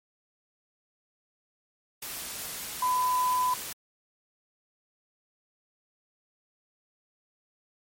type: tone in noise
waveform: sine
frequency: 1003 Hz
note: B5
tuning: 26 cents sharp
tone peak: -23 dBFS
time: 2.82-3.54 s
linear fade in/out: 5 ms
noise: white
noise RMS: -37 dBFS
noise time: 2.02-3.73 s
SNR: +11 dB
effects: MP3 64 kbps